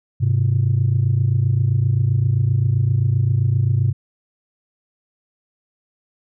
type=tone pair together; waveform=sine; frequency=102.1 / 129.75 Hz; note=G#2 / C3; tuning=-29 / -14 cents; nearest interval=major third; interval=415 cents; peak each=-16 dBFS; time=0.2-3.93 s; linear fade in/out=20 ms; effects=tanh soft clip ceiling -9 dBFS